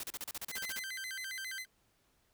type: noise bursts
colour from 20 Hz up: white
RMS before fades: -41 dBFS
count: 12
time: 0-0.793 s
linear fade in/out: 2 ms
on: 34 ms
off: 35 ms
type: tone with vibrato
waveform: sawtooth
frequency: 1786 Hz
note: A6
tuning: 25 cents sharp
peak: -36 dBFS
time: 0.5-1.66 s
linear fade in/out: 50 ms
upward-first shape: square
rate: 7.4 Hz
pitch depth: 230 cents each way
effects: pink hiss -73 dBFS RMS until 2.33 s